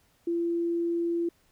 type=tone; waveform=sine; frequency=340 Hz; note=F4; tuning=46 cents flat; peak=-25 dBFS; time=0.27-1.29 s; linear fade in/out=5 ms; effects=pink hiss -66 dBFS RMS until 1.51 s